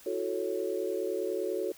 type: chord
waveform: sine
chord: F# minor seventh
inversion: third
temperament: equal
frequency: 329.6 / 370 / 440 / 554.4 Hz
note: E4 / F#4 / A4 / C#5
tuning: 0 / 0 / 0 / 0 cents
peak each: -39 / -33 / -34 / -36 dBFS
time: 0.06-1.72 s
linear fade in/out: 5 ms
effects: white hiss -54 dBFS RMS until 1.77 s